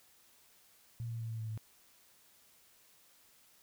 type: tone with pitch steps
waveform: sine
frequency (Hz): 116.8 / 115.33 / 113.87 / 112.43 / 111.01 / 109.61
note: A#2 / A#2 / A#2 / A2 / A2 / A2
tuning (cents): +4 / -18 / -40 / +38 / +16 / -6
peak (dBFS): -37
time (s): 1-1.576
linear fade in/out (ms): 0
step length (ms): 96
effects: white hiss -65 dBFS RMS until 3.62 s